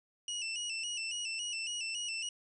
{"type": "tone with vibrato", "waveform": "25% pulse", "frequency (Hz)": 2784, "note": "F7", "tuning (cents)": -6, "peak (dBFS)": -32, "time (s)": [0.28, 2.29], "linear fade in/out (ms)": 2, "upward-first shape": "square", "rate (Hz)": 3.6, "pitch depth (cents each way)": 71, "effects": ["resampled to 24000 Hz"]}